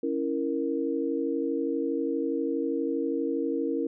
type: chord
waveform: sine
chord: A# diminished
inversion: first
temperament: equal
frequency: 277.2 / 329.6 / 466.2 Hz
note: C#4 / E4 / A#4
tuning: 0 / 0 / 0 cents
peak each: -30 dBFS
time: 0.03-3.87 s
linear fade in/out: 5 ms
effects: none